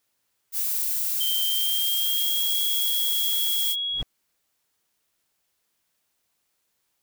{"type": "noise", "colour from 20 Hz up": "violet", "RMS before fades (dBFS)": -26, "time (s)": [0.52, 3.76], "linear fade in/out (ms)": 50}
{"type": "tone with pitch glide", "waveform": "sine", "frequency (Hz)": [3136, 3322], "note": ["G7", "G#7"], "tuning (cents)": [0, 0], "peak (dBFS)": -25, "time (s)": [1.2, 4.02], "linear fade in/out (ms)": 10, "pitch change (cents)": 100, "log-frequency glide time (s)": [1.44, 2.59]}
{"type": "noise with exponential growth", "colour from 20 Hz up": "brown", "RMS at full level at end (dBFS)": -29, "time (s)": [3.88, 4.03], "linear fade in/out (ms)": 1, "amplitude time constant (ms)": 32}
{"effects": ["white hiss -74 dBFS RMS until 7.02 s"]}